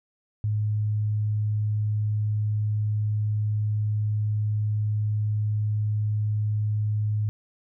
sine tone, 106 Hz, G#2, 36 cents sharp, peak -22 dBFS, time 0.44-7.29 s, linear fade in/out 0 ms, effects none

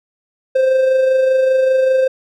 triangle tone with amplitude modulation, 523.3 Hz, C5, in tune, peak -7 dBFS, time 0.55-2.08 s, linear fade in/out 10 ms, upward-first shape sine, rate 25.1 Hz, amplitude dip 35%, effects none

